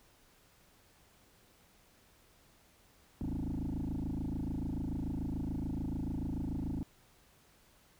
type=tone with frequency modulation; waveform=sine; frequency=167.4 Hz; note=E3; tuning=27 cents sharp; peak=-31 dBFS; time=3.21-6.83 s; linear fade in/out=0 ms; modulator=26.9 Hz; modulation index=5.1; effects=tanh soft clip ceiling -33 dBFS + pink hiss -65 dBFS RMS until 7.99 s